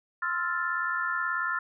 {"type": "chord", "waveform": "sine", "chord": "F major seventh", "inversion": "second", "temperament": "equal", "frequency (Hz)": [1046.5, 1318.5, 1396.9, 1760], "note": ["C6", "E6", "F6", "A6"], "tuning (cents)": [0, 0, 0, 0], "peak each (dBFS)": [-35, -34, -30, -32], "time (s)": [0.22, 1.59], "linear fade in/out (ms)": 5, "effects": []}